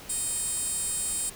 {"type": "tone with high-pass filter", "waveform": "10% pulse", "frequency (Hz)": 622.3, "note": "D#5", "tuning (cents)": 0, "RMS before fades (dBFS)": -30, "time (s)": [0.09, 1.3], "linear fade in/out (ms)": 10, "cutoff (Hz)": 7800, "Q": 3.4, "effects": ["pink hiss -45 dBFS RMS until 1.35 s"]}